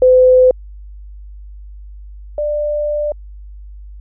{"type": "tone pair in turn", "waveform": "sine", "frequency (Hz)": [509, 593.5], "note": ["C5", "D5"], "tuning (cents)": [-48, 18], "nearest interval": "minor third", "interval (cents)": 266, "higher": "second", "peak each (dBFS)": [-5, -15], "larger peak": "first", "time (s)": [[0.02, 0.51], [2.38, 3.12]], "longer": "second", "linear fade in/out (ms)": 2, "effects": ["added 50 Hz sine -31 dBFS peak until 4 s"]}